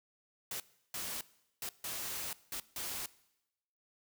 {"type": "noise bursts at uneven times", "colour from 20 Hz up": "white", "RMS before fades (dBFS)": -40, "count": 6, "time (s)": [[0.51, 0.6], [0.94, 1.21], [1.62, 1.69], [1.84, 2.33], [2.52, 2.6], [2.76, 3.06]], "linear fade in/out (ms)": 2, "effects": ["noise-tail reverb RT60 0.9 s tail -20 dB re dry"]}